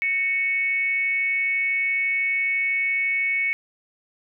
sine tone with frequency modulation, 2217 Hz, C#7, in tune, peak -20 dBFS, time 0.02-3.53 s, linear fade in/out 0 ms, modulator 370 Hz, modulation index 0.37, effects none

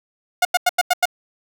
sawtooth tone bursts, 718 Hz, F5, 48 cents sharp, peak -9 dBFS, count 6, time 0.42-1.056 s, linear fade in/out 5 ms, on 31 ms, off 90 ms, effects 7-bit

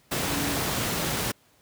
sine tone in noise, 283.4 Hz, C#4, 38 cents sharp, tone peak -32 dBFS, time 0.27-0.59 s, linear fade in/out 10 ms, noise pink, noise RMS -27 dBFS, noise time 0.11-1.32 s, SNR -8 dB, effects pink hiss -61 dBFS RMS until 1.61 s + high-pass 80 Hz 12 dB/octave

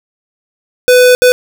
square tone bursts at uneven times, 498.8 Hz, B4, 17 cents sharp, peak -4 dBFS, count 2, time 0.88-1.15 / 1.22-1.32 s, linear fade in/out 0 ms, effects none

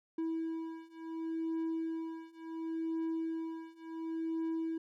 triangle beating tone pair, 325.3 / 326 Hz, E4 / E4, -23 / -19 cents, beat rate 0.7 Hz, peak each -37 / -36 dBFS, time 0.18-4.78 s, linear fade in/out 5 ms, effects none

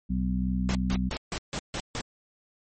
harmonic tone, 63.2 Hz, B1, 41 cents sharp, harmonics 1 / 2 / 3 / 4, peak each -29 / -37 / -27 / -34 dBFS, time 0.09-1.1 s, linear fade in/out 20 ms
pink noise bursts, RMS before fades -32 dBFS, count 7, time 0.69-2.01 s, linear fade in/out 0 ms, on 60 ms, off 150 ms
effects MP3 32 kbps

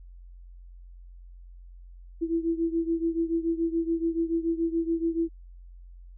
sine beating tone pair, 329.6 / 336.6 Hz, E4 / E4, 0 / +36 cents, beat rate 7 Hz, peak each -26 / -29 dBFS, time 2.21-5.29 s, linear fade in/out 20 ms, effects added 44 Hz sine -44 dBFS peak until 6.17 s

